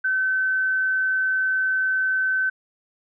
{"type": "tone", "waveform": "sine", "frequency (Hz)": 1529, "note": "G6", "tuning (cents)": -44, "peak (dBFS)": -19, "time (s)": [0.04, 2.5], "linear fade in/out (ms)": 10, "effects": []}